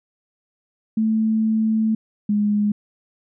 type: tone pair in turn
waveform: sine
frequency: 220 / 207.7 Hz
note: A3 / G#3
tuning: 0 / 0 cents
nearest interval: minor second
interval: 100 cents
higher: first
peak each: -16 dBFS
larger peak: neither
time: 0.97-1.95 / 2.29-2.72 s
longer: first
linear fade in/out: 5 ms
effects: none